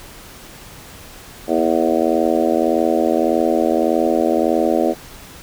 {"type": "harmonic tone with a mistuned harmonic", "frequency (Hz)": 81.7, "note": "E2", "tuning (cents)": -15, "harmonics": [3, 4, 5, 6, 7, 8, 9], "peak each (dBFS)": [-22, -19, -22, -23, -21, -22, -24], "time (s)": [1.47, 4.95], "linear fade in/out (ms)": 50, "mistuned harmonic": 3, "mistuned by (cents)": -26, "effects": ["pink hiss -39 dBFS RMS until 5.42 s"]}